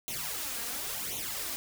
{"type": "noise with flanger", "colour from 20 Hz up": "white", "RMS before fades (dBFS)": -36, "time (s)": [0.08, 1.56], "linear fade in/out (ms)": 0, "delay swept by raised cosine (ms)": [0.3, 4.3], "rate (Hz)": 0.93, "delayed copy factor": 0.8, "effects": []}